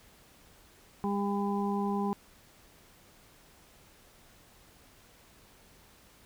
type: harmonic tone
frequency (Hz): 201.2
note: G3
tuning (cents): +45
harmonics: 1 / 2 / 4 / 5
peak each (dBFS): -30 / -35 / -36 / -38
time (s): 1.04-2.13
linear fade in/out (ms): 0
effects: pink hiss -59 dBFS RMS until 6.25 s